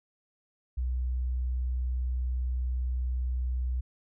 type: tone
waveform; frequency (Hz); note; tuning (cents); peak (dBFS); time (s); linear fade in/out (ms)
sine; 62.5; B1; +21; -27; 0.77-3.81; 10
effects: none